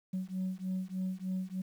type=beating tone pair; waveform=sine; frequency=185 / 188.3 Hz; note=F#3 / F#3; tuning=0 / +31 cents; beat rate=3.3 Hz; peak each=-35 / -35 dBFS; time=0.13-1.62 s; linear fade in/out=10 ms; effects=tanh soft clip ceiling -29 dBFS + 10-bit